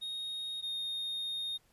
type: tone pair in turn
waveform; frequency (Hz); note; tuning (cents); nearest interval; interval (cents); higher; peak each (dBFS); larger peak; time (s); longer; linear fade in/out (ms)
triangle; 3729 / 3695; A#7 / A#7; 0 / -16; unison; 16; first; -35 / -33; second; 0.01-0.62 / 0.62-1.58; second; 20
effects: pink hiss -69 dBFS RMS until 1.72 s + resampled to 32000 Hz